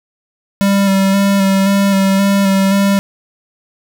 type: tone with vibrato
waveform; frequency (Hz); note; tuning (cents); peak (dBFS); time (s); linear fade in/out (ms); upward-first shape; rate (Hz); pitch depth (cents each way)
square; 196; G3; 0; -10; 0.61-2.99; 0; square; 1.9; 19
effects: none